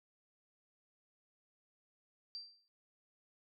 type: tone with exponential decay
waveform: sine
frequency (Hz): 4699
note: D8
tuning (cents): 0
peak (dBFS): -40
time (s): 2.35-2.68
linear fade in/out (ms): 0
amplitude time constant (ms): 71
effects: none